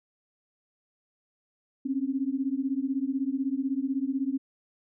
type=beating tone pair; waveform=sine; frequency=261.6 / 277.6 Hz; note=C4 / C#4; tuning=0 / +3 cents; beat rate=16 Hz; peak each=-29 dBFS; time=1.85-4.38 s; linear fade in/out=10 ms; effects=none